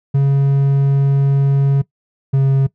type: tone pair in turn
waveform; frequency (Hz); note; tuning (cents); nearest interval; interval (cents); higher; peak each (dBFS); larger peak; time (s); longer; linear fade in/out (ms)
triangle; 138.59 / 135.89; C#3 / C#3; 0 / -34; unison; 34; first; -8; neither; 0.14-1.82 / 2.33-2.67; first; 10
effects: noise-tail reverb RT60 0.1 s tail -19 dB re dry